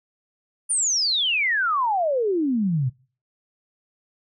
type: exponential sweep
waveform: sine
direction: down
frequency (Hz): 9630 to 120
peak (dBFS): -19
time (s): 0.69-2.9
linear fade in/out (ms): 20
effects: noise-tail reverb RT60 0.4 s tail -23 dB re dry

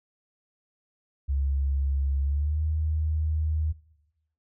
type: tone with pitch glide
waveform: sine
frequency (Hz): 68.9 to 77.79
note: C#2 to D#2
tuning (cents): -10 to 0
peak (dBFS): -23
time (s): 1.28-3.73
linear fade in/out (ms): 20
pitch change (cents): +210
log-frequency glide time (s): 2.22-2.63
effects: noise-tail reverb RT60 1.0 s tail -21 dB re dry

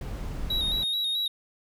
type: noise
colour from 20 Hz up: brown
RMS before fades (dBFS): -33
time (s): 0.01-0.84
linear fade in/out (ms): 2
type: tone with vibrato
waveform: triangle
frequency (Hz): 3800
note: A#7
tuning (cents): +33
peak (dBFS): -24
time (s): 0.5-1.28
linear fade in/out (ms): 5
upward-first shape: square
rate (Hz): 4.6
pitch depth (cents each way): 38
effects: none

